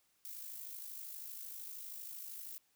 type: noise with amplitude modulation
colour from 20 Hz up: violet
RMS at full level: -45 dBFS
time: 0.25-2.58 s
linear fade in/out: 0 ms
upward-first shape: sine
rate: 52.8 Hz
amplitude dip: 50%
effects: white hiss -75 dBFS RMS until 2.75 s